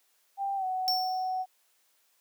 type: tone with pitch glide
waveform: sine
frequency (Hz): 790 to 745.7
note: G5 to F#5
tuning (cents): +13 to +13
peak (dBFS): -28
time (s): 0.37-1.46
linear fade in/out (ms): 50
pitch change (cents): -100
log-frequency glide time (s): 0.56-0.65
type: tone with exponential decay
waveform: square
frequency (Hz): 5430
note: F8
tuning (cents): -50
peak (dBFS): -24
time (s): 0.88-1.44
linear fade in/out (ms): 0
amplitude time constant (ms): 120
effects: white hiss -69 dBFS RMS until 2.2 s + high-pass 400 Hz 12 dB/octave